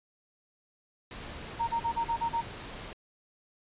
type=noise; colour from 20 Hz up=pink; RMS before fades=-42 dBFS; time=1.11-2.93 s; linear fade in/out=0 ms
type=tone bursts; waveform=sine; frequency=926 Hz; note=A#5; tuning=12 cents flat; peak=-26 dBFS; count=7; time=1.59-2.417 s; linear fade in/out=20 ms; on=89 ms; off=34 ms
effects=resampled to 8000 Hz